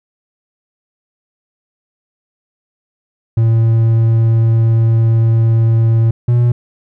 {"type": "tone pair in turn", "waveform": "triangle", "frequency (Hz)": [113.6, 120.36], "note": ["A#2", "B2"], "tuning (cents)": [-44, -44], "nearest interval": "minor second", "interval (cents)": 100, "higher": "second", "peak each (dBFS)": -6, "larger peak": "neither", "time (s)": [[3.37, 6.11], [6.28, 6.52]], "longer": "first", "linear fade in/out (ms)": 5, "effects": []}